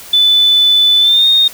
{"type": "tone with pitch glide", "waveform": "sine", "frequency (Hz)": [3498, 3691], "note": ["A7", "A#7"], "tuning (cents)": [-11, -18], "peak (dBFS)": -6, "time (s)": [0.13, 1.48], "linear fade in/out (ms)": 5, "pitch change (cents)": 93, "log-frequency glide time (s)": [1, 1.27], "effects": ["white hiss -33 dBFS RMS until 1.53 s"]}